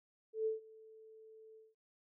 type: tone with ADSR envelope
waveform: sine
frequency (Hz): 440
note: A4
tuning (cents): 0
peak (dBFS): -31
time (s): 0.33-1.75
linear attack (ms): 130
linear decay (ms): 140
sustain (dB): -24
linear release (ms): 190
effects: none